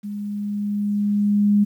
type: tone with level ramp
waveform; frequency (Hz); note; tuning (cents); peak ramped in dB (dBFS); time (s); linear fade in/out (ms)
sine; 205.4; G#3; -19; -27 to -12; 0.03-1.65; 20
effects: 9-bit